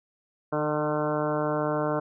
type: harmonic tone with a mistuned harmonic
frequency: 151.1 Hz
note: D3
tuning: 50 cents sharp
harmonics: 1 / 2 / 3 / 4 / 5 / 6 / 7 / 8 / 9 / 10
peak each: -33 / -31 / -31 / -29 / -36 / -37 / -35 / -41 / -36 / -42 dBFS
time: 0.52-2 s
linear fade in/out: 10 ms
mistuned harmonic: 3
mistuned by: -17 cents
effects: none